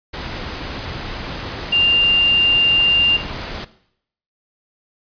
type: tone in noise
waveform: sine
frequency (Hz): 2794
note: F7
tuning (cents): 0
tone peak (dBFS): -12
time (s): 1.72-3.17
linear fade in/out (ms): 10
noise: pink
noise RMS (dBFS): -28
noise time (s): 0.13-3.65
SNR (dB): +13
effects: noise-tail reverb RT60 0.7 s tail -17 dB re dry + resampled to 11025 Hz